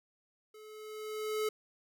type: tone with level ramp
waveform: square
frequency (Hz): 430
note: A4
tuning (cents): -40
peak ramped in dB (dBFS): -52 to -30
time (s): 0.54-1.49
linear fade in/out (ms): 5
effects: none